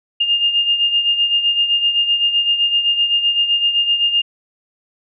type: beating tone pair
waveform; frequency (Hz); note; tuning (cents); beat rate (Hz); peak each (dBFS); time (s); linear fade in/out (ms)
sine; 2819 / 2826.8; F7 / F7; +16 / +20; 7.8; -14 / -21; 0.2-4.22; 10
effects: none